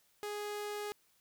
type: tone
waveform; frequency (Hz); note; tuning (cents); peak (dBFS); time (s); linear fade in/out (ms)
sawtooth; 415.3; G#4; 0; -34; 0.23-0.92; 0
effects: white hiss -71 dBFS RMS until 1.2 s